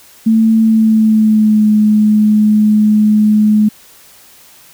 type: tone with pitch glide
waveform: sine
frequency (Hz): 222.7 to 212.5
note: A3 to G#3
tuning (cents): +21 to +40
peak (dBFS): -6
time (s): 0.26-3.69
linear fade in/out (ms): 10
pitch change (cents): -81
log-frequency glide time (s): 0.61-1.69
effects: white hiss -42 dBFS RMS until 4.73 s